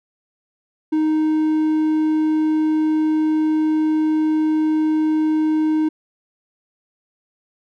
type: tone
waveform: triangle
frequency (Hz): 311.1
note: D#4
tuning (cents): 0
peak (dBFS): -13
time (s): 0.92-5.89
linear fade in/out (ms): 10
effects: none